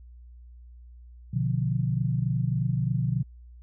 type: chord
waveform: sine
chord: B diminished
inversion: none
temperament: equal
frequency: 123.47 / 146.83 / 174.61 Hz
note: B2 / D3 / F3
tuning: 0 / 0 / 0 cents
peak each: -26 / -28 / -30 dBFS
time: 1.33-3.23 s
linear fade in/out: 10 ms
effects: added 60 Hz sine -45 dBFS peak until 3.62 s